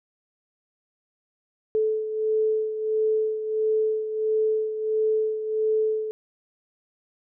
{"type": "beating tone pair", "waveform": "sine", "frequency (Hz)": [434.7, 436.2], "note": ["A4", "A4"], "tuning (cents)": [-21, -15], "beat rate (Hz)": 1.5, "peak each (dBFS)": [-22, -29], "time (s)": [1.75, 6.11], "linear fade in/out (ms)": 0, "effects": []}